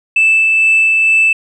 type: tone with tremolo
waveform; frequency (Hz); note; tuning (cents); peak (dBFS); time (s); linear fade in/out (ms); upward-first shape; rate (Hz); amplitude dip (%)
sine; 2637; E7; 0; -5; 0.16-1.33; 5; sine; 2.2; 25
effects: tanh soft clip ceiling -4 dBFS